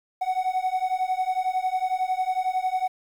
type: beating tone pair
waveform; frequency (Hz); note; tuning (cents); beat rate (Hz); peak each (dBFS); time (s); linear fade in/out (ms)
triangle; 740 / 751; F#5 / F#5; 0 / +26; 11; -24; 0.21-2.88; 10
effects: 9-bit